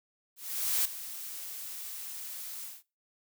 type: noise with ADSR envelope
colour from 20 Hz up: blue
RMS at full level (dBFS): -27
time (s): 0.36-2.83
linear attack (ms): 490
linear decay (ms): 8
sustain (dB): -14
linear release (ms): 190
effects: noise-tail reverb RT60 0.3 s tail -22 dB re dry